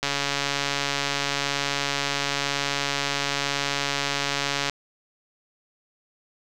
click train, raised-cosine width 0.2 ms, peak -7 dBFS, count 659, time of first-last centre 0.03-4.697 s, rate 141 Hz, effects none

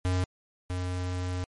square tone pair in turn, 91.4 / 90.61 Hz, F#2 / F#2, -21 / -36 cents, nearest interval unison, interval 15 cents, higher first, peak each -25 / -30 dBFS, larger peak first, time 0.05-0.24 / 0.7-1.44 s, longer second, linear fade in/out 0 ms, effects MP3 48 kbps

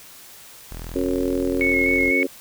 sawtooth tone, 41.2 Hz, E1, in tune, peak -28 dBFS, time 0.71-2.11 s, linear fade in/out 10 ms
harmonic tone, 91.2 Hz, F#2, 24 cents flat, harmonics 3 / 4 / 5 / 6, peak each -23 / -25 / -27 / -29 dBFS, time 0.95-2.27 s, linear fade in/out 10 ms
sine tone with vibrato, 2192 Hz, C#7, 20 cents flat, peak -18 dBFS, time 1.61-2.23 s, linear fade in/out 0 ms, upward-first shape square, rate 4 Hz, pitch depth 16 cents each way
effects white hiss -44 dBFS RMS until 2.4 s

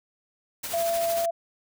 white noise with tremolo, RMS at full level -32 dBFS, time 0.63-1.26 s, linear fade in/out 10 ms, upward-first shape sine, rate 13 Hz, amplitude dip 45%
sine tone, 674 Hz, E5, 38 cents sharp, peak -23 dBFS, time 0.73-1.31 s, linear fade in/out 10 ms
effects none

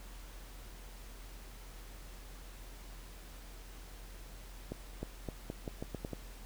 accelerating click train, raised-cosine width 2 ms, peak -25 dBFS, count 9, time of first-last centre 4.72-6.133 s, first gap 310 ms, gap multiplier 0.83, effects added 43 Hz sine -48 dBFS peak until 6.45 s + pink hiss -55 dBFS RMS until 6.45 s

